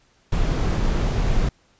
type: noise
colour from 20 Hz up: brown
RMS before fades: -20 dBFS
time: 0.32-1.49 s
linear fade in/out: 5 ms
effects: pink hiss -60 dBFS RMS until 1.79 s + resampled to 16000 Hz